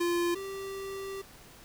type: tone pair in turn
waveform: square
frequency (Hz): 346.1 / 390.2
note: F4 / G4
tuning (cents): -16 / -8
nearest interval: major second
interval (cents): 208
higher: second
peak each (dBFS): -27 / -37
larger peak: first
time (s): 0-0.35 / 0.35-1.22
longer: second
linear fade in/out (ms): 10
effects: pink hiss -53 dBFS RMS until 1.64 s